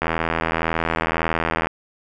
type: click train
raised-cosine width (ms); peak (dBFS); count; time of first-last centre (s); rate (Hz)
0.5; -5; 136; 0.02-1.67; 81.8
effects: none